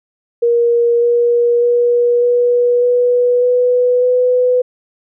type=tone with pitch steps; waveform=sine; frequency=472.2 / 476.6 / 481 / 485.5 / 490 / 494.5 / 499.1 Hz; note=A#4 / A#4 / B4 / B4 / B4 / B4 / B4; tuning=+22 / +38 / -46 / -30 / -14 / +2 / +18 cents; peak=-9 dBFS; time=0.42-4.62 s; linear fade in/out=10 ms; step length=600 ms; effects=none